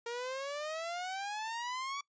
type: exponential sweep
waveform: sawtooth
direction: up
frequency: 463.8 to 1144 Hz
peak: -33 dBFS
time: 0.06-2.01 s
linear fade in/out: 5 ms
effects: noise-tail reverb RT60 0.1 s tail -21 dB re dry + resampled to 16000 Hz